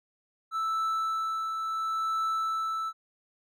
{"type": "tone with tremolo", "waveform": "triangle", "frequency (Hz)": 1318, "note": "E6", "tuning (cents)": -1, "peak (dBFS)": -24, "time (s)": [0.51, 2.93], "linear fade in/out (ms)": 50, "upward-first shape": "triangle", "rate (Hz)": 0.72, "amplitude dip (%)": 40, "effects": []}